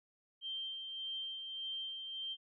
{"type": "tone with tremolo", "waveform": "sine", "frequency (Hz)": 3147, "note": "G7", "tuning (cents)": 6, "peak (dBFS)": -38, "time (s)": [0.41, 2.37], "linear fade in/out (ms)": 50, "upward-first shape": "sine", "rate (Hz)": 1.7, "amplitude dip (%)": 40, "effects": []}